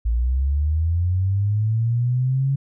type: linear sweep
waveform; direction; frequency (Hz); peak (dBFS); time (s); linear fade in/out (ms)
sine; up; 55 to 138.7; -17; 0.05-2.56; 10
effects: none